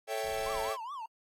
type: chord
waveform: 45% pulse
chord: A dominant seventh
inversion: none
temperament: equal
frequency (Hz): 440 / 554.4 / 659.3 / 784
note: A4 / C#5 / E5 / G5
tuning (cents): 0 / 0 / 0 / 0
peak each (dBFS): -38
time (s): 0.07-0.77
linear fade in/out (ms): 50
type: noise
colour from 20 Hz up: brown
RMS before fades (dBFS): -49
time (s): 0.23-0.7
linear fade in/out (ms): 20
type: tone with vibrato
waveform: triangle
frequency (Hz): 1015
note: B5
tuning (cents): +47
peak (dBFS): -36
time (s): 0.46-1.06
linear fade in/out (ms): 5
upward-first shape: triangle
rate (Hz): 4.8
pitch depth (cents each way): 280
effects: AAC 48 kbps